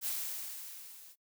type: noise with level ramp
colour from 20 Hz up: blue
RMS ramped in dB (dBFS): -34 to -55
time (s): 0.01-1.16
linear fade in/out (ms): 50
effects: noise-tail reverb RT60 0.1 s tail -24 dB re dry